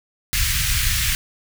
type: band-stop noise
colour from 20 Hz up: pink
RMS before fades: -20 dBFS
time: 0.33-1.15 s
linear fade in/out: 0 ms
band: 120 to 1700 Hz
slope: 24 dB/octave
effects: none